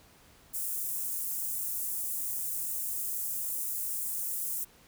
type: high-pass noise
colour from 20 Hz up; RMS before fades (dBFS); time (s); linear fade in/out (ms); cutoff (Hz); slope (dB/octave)
white; -34; 0.53-4.65; 20; 8100; 24
effects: pink hiss -59 dBFS RMS until 4.87 s